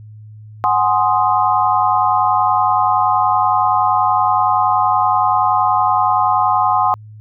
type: chord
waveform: sine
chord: Ab dominant seventh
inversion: third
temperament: equal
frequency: 740 / 830.6 / 1046.5 / 1244.5 Hz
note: Gb5 / Ab5 / C6 / Eb6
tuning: 0 / 0 / 0 / 0 cents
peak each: -17 / -17 / -16 / -19 dBFS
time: 0.64-6.94 s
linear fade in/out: 0 ms
effects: added 107 Hz sine -34 dBFS peak until 7.2 s